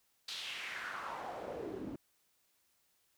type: noise with band-pass filter sweep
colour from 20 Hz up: pink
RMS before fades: -43 dBFS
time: 0.28-1.96 s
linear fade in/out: 5 ms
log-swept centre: 4200 to 240 Hz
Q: 2.9
effects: white hiss -75 dBFS RMS until 3.17 s